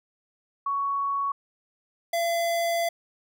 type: tone pair in turn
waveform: sine / square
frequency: 1116 / 678.5 Hz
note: C#6 / E5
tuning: +11 / +50 cents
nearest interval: major sixth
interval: 861 cents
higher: first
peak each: -24 dBFS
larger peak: neither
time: 0.66-1.32 / 2.13-2.89 s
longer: second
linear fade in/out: 5 ms
effects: none